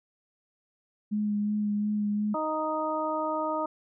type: tone with vibrato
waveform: sine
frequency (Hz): 208.6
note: G#3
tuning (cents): +8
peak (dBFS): -25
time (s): 1.11-2.35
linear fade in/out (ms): 20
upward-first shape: sine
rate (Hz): 2.8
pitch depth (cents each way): 17
type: harmonic tone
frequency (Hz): 311.1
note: D#4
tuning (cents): 0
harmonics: 1 / 2 / 3 / 4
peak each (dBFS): -34 / -31 / -32 / -33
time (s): 2.34-3.66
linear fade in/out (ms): 5
effects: none